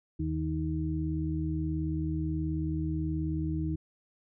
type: harmonic tone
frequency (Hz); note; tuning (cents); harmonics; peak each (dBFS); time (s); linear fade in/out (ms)
78.6; D#2; +18; 1 / 2 / 4; -33 / -33 / -33; 0.19-3.76; 10
effects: none